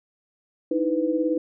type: tone cluster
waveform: sine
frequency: 307 / 325 / 500 Hz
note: D#4 / E4 / B4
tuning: -23 / -24 / +21 cents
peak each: -25 dBFS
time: 0.71-1.38 s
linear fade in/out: 5 ms
effects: none